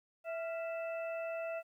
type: harmonic tone with a mistuned harmonic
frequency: 659.3 Hz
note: E5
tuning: in tune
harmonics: 1 / 2 / 3 / 4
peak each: -37 / -48 / -54 / -48 dBFS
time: 0.24-1.63 s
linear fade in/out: 50 ms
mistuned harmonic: 2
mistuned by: +80 cents
effects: 12-bit